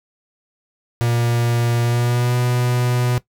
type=tone with pitch glide; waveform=45% pulse; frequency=118.6 to 123.21 Hz; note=A#2 to B2; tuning=+30 to -4 cents; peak=-16 dBFS; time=1.01-3.18 s; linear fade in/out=0 ms; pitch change=+66 cents; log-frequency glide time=1.82-2.35 s; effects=noise-tail reverb RT60 0.1 s tail -17 dB re dry